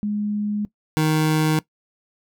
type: tone pair in turn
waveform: sine / 25% pulse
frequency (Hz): 208.1 / 155.9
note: G#3 / D#3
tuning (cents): +4 / +4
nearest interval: perfect fourth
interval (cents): 500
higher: first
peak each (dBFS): -21 / -13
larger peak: second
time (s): 0.03-0.65 / 0.97-1.59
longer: neither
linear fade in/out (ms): 0
effects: noise-tail reverb RT60 0.1 s tail -19 dB re dry